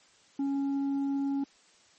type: tone with tanh clipping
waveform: sine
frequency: 277.2 Hz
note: C#4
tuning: in tune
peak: -28 dBFS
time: 0.39-1.44 s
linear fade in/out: 5 ms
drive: 4 dB
effects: white hiss -61 dBFS RMS until 1.98 s + MP3 32 kbps